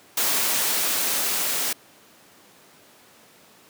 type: noise with level ramp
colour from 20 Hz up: white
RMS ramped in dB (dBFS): -22 to -25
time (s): 0.17-1.73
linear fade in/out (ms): 5
effects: pink hiss -52 dBFS RMS until 3.69 s + high-pass 200 Hz 12 dB/octave